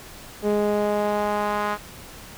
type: tone with band-pass filter sweep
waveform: sawtooth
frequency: 207.7 Hz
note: G#3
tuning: in tune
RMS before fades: -23 dBFS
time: 0.42-1.78 s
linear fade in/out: 50 ms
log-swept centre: 420 to 1200 Hz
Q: 1.7
effects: pink hiss -42 dBFS RMS until 2.37 s